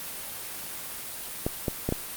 clicks, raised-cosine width 2 ms, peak -12 dBFS, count 4, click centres 1.465 / 1.682 / 1.89 / 1.924 s, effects white hiss -37 dBFS RMS until 2.16 s + Opus 32 kbps

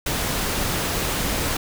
pink noise, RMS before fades -24 dBFS, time 0.06-1.57 s, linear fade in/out 5 ms, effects none

